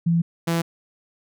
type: tone pair in turn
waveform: sine / sawtooth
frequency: 168.3 / 167.33 Hz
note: E3 / E3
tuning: +36 / +26 cents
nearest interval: unison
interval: 10 cents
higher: first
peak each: -16 dBFS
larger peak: neither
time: 0.06-0.22 / 0.47-0.62 s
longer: first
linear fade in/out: 10 ms
effects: none